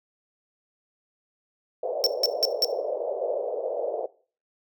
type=band-pass noise; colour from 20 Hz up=white; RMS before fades=-29 dBFS; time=1.83-4.06 s; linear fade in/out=5 ms; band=450 to 630 Hz; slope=48 dB/octave
type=tone bursts; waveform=square; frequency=5430 Hz; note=F8; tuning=50 cents flat; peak=-18 dBFS; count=4; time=2.04-2.646 s; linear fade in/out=0 ms; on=24 ms; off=170 ms
effects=noise-tail reverb RT60 0.4 s tail -19 dB re dry